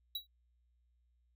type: tone with exponential decay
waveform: square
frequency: 3895 Hz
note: B7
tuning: 25 cents flat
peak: -34 dBFS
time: 0.15-0.27 s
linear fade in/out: 5 ms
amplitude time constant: 25 ms
effects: added 60 Hz sine -70 dBFS peak until 1.35 s